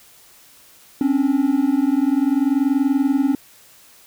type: tone pair together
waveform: triangle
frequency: 265.4 / 285.9 Hz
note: C4 / D4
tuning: +25 / -46 cents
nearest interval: minor second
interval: 129 cents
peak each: -16 dBFS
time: 1.01-3.35 s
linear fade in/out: 2 ms
effects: white hiss -49 dBFS RMS until 4.06 s